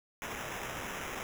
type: noise with sample-and-hold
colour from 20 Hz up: white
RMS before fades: -40 dBFS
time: 0.22-1.23 s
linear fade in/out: 0 ms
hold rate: 4410 Hz
effects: none